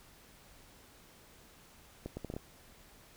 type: accelerating click train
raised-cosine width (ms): 2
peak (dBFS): -26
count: 6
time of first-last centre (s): 2.06-2.365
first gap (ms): 110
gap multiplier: 0.7
effects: pink hiss -59 dBFS RMS until 3.16 s